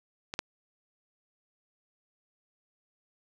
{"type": "clicks", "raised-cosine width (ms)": 0.2, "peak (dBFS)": [-18, -11], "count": 2, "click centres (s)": [0.339, 0.391], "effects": []}